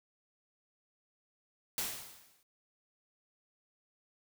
white noise with exponential decay, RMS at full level -33 dBFS, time 1.78-2.43 s, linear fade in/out 1 ms, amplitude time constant 140 ms, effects none

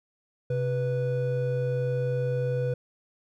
triangle tone pair together, 130.5 / 492.7 Hz, C3 / B4, -4 / -4 cents, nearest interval octave + major seventh, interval 2300 cents, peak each -25 / -26 dBFS, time 0.5-2.74 s, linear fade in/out 5 ms, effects none

